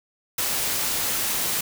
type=noise; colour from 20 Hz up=white; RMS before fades=-25 dBFS; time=0.38-1.61 s; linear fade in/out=5 ms; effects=none